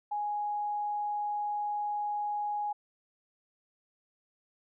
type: tone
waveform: sine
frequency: 830.6 Hz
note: G#5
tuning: in tune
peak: -30 dBFS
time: 0.11-2.73 s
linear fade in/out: 10 ms
effects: none